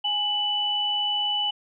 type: tone pair together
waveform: sine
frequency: 830.4 / 2978 Hz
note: G#5 / F#7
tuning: 0 / +11 cents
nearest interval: octave + minor seventh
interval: 2211 cents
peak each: -30 / -23 dBFS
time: 0.04-1.51 s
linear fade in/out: 10 ms
effects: none